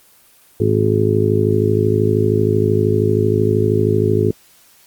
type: harmonic tone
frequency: 52.9 Hz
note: G#1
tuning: 33 cents sharp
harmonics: 2 / 3 / 4 / 5 / 6 / 7 / 8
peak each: -17 / -23 / -23 / -23 / -28 / -18 / -18 dBFS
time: 0.6-4.31 s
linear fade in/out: 5 ms
effects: white hiss -50 dBFS RMS until 4.86 s + Opus 24 kbps